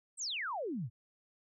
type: exponential sweep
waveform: sine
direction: down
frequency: 8700 to 100 Hz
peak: -35 dBFS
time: 0.17-0.9 s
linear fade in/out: 50 ms
effects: none